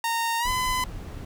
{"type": "tone with pitch glide", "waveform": "sawtooth", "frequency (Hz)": [922, 1011.3], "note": ["A#5", "B5"], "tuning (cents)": [-19, 41], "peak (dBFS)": -20, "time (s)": [0.04, 0.84], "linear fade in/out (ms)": 2, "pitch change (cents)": 160, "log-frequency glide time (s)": [0.39, 0.49]}
{"type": "noise", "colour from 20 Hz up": "brown", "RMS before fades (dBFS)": -35, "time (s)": [0.45, 1.25], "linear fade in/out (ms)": 5}
{"effects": []}